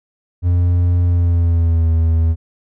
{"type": "tone with pitch glide", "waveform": "triangle", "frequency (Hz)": [88, 81.63], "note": ["F2", "E2"], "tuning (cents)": [14, -16], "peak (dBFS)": -9, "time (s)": [0.42, 2.36], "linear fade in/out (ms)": 50, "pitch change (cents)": -130, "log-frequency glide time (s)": [1.03, 1.9], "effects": []}